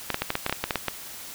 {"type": "clicks", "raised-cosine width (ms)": 0.3, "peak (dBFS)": -8, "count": 12, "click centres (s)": [0.103, 0.144, 0.22, 0.304, 0.354, 0.464, 0.496, 0.526, 0.64, 0.708, 0.757, 0.883], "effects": ["white hiss -40 dBFS RMS until 1.34 s"]}